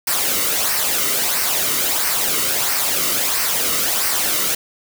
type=noise with flanger; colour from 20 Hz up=white; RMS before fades=-19 dBFS; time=0.07-4.55 s; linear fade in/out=5 ms; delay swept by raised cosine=0.28 to 1.22 ms; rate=1.5 Hz; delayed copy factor=-0.55; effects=none